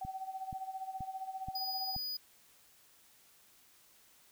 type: tone with tremolo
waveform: sine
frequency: 763 Hz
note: G5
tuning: 47 cents flat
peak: -36 dBFS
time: 0.01-1.96 s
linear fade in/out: 5 ms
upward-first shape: sine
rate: 15 Hz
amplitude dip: 75%
type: click train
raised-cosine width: 5 ms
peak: -32 dBFS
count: 5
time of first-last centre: 0.05-1.964 s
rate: 2.09 Hz
type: tone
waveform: square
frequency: 4950 Hz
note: D#8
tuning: 10 cents flat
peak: -37 dBFS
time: 1.55-2.17 s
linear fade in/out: 5 ms
effects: white hiss -64 dBFS RMS until 4.31 s